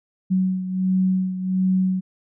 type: beating tone pair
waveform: sine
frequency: 186.4 / 187.8 Hz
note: F#3 / F#3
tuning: +13 / +26 cents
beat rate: 1.4 Hz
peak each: -19 / -25 dBFS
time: 0.3-2.01 s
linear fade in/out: 20 ms
effects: none